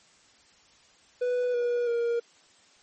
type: tone with pitch steps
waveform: triangle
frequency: 493.9 / 482.1 / 470.5 Hz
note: B4 / B4 / A#4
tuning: 0 / -42 / +16 cents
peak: -22 dBFS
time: 1.21-2.2 s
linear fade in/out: 10 ms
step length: 330 ms
effects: white hiss -59 dBFS RMS until 2.82 s + MP3 32 kbps